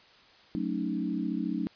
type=chord; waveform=sine; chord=D# half-diminished seventh; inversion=first; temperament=equal; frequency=185 / 220 / 277.2 / 311.1 Hz; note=F#3 / A3 / C#4 / D#4; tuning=0 / 0 / 0 / 0 cents; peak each=-34 dBFS; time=0.55-1.67 s; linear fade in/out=0 ms; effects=white hiss -57 dBFS RMS until 1.75 s + resampled to 11025 Hz